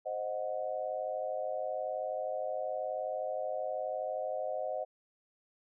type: chord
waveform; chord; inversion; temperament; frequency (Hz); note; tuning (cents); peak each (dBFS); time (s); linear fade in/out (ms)
sine; C diminished; none; equal with one note detuned; 523.3 / 622.3 / 734.9; C5 / Eb5 / Gb5; 0 / 0 / -12; -38 / -36 / -39; 0.05-4.85; 20
effects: none